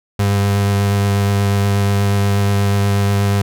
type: tone with vibrato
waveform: 35% pulse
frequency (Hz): 100.3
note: G2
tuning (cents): +40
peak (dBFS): -11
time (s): 0.19-3.42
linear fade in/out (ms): 5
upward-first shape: sine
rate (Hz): 8.3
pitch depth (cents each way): 11
effects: none